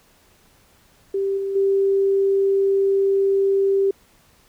sine tone with level steps, 392 Hz, G4, in tune, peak -19 / -22 / -15 dBFS, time 1.14-3.91 s, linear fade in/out 5 ms, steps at 1.37 / 1.55 s, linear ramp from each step 10 ms, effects pink hiss -56 dBFS RMS until 4.48 s

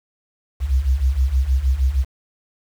sine beating tone pair, 62 / 68.4 Hz, B1 / C#2, +7 / -23 cents, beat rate 6.4 Hz, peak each -19 / -16 dBFS, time 0.6-2.05 s, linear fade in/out 50 ms, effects tanh soft clip ceiling -8 dBFS + 7-bit

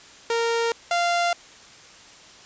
sawtooth tone pair in turn, 463 / 693.7 Hz, A#4 / F5, -12 / -12 cents, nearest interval perfect fifth, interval 700 cents, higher second, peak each -17 / -16 dBFS, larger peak second, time 0.3-0.72 / 0.91-1.33 s, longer neither, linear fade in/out 2 ms, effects white hiss -47 dBFS RMS until 2.45 s + resampled to 16000 Hz

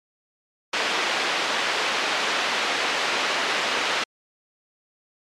white band-pass noise, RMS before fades -24 dBFS, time 0.73-4.04 s, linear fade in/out 5 ms, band 360 to 3100 Hz, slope 12 dB/octave, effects low-pass 7000 Hz 12 dB/octave + MP3 96 kbps

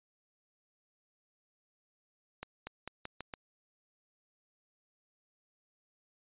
accelerating click train, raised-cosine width 0.3 ms, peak -24 dBFS, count 6, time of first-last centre 2.43-3.338 s, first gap 240 ms, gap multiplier 0.86, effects resampled to 8000 Hz

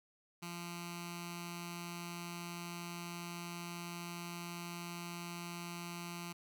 10% pulse tone with notch filter, 172.6 Hz, F3, 20 cents flat, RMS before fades -45 dBFS, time 0.42-6.33 s, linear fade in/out 10 ms, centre 530 Hz, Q 0.5, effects none

